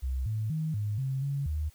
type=tone with pitch steps; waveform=sine; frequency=65 / 108.7 / 157.5 / 104.6 / 133.5 / 140 / 76.2 Hz; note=C2 / A2 / D#3 / G#2 / C3 / C#3 / D#2; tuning=-11 / -21 / +21 / +13 / +35 / +18 / -36 cents; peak=-28 dBFS; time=0.02-1.7 s; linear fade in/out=20 ms; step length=240 ms; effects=white hiss -61 dBFS RMS until 1.74 s